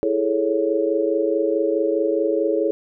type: chord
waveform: sine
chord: A major seventh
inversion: second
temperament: equal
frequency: 329.6 / 415.3 / 440 / 554.4 Hz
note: E4 / G#4 / A4 / C#5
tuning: 0 / 0 / 0 / 0 cents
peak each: -23 dBFS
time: 0.03-2.71 s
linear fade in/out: 0 ms
effects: none